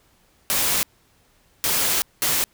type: noise bursts at uneven times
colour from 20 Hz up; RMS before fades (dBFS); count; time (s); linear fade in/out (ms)
white; -21; 3; 0.5-0.83 / 1.64-2.02 / 2.22-2.44; 0
effects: pink hiss -60 dBFS RMS until 2.53 s